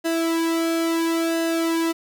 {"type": "tone with flanger", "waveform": "sawtooth", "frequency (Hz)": 330, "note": "E4", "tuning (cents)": 2, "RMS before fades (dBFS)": -22, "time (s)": [0.04, 1.93], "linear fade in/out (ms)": 20, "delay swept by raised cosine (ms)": [0.88, 1.98], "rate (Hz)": 0.73, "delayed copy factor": -0.8, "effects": ["9-bit"]}